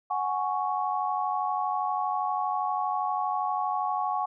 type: chord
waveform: sine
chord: F# suspended second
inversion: none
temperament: just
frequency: 740 / 832.5 / 1110 Hz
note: F#5 / G#5 / C#6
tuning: 0 / +4 / +2 cents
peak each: -30 dBFS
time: 0.1-4.26 s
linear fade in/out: 10 ms
effects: none